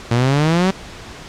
sawtooth exponential sweep, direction up, 115 to 194.8 Hz, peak -9 dBFS, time 0.11-0.71 s, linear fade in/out 5 ms, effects pink hiss -35 dBFS RMS until 1.28 s + low-pass 6000 Hz 12 dB/octave

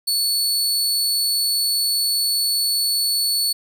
sawtooth tone, 4435 Hz, C#8, in tune, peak -15 dBFS, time 0.07-3.53 s, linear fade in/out 10 ms, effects none

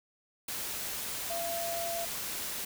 sine tone in noise, 679 Hz, F5, 49 cents flat, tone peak -34 dBFS, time 1.3-2.05 s, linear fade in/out 5 ms, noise white, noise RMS -37 dBFS, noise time 0.48-2.65 s, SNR 0 dB, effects none

